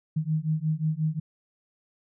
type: beating tone pair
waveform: sine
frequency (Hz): 153.7 / 159.3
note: D#3 / D#3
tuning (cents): -21 / +41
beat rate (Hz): 5.6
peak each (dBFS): -27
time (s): 0.16-1.2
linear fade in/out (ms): 10
effects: none